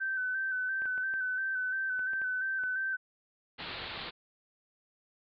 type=tone with vibrato; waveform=sine; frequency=1532 Hz; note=G6; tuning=40 cents flat; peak=-30 dBFS; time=0-2.97 s; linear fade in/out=20 ms; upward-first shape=square; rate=2.9 Hz; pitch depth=26 cents each way
type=clicks; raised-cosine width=0.5 ms; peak=-33 dBFS; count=8; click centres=0.82 / 0.856 / 0.979 / 1.139 / 1.993 / 2.134 / 2.217 / 2.637 s
type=low-pass noise; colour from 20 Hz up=white; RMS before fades=-41 dBFS; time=3.58-4.11 s; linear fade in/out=20 ms; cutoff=4400 Hz; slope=96 dB/octave
effects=none